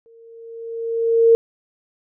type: tone with exponential growth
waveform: sine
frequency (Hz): 458.6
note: A#4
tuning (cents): -28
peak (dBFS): -7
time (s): 0.06-1.35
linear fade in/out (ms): 0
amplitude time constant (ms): 280
effects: none